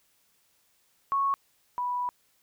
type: tone pair in turn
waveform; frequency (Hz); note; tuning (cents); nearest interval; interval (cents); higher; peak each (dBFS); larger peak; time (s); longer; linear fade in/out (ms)
sine; 1104 / 983.9; C#6 / B5; -7 / -7; major second; 200; first; -23 / -27; first; 1.12-1.34 / 1.78-2.09; second; 0
effects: white hiss -68 dBFS RMS until 2.42 s